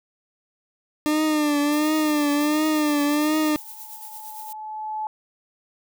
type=tone with vibrato; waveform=40% pulse; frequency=300 Hz; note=D4; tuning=37 cents sharp; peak=-18 dBFS; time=1.06-3.56 s; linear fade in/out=0 ms; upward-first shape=triangle; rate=1.4 Hz; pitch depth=72 cents each way
type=noise with tremolo; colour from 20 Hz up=violet; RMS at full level=-37 dBFS; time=1.72-4.53 s; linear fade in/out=5 ms; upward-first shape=triangle; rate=8.7 Hz; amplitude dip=55%
type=tone with exponential growth; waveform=sine; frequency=862 Hz; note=A5; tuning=36 cents flat; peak=-24 dBFS; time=2.77-5.07 s; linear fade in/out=1 ms; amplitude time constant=500 ms
effects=none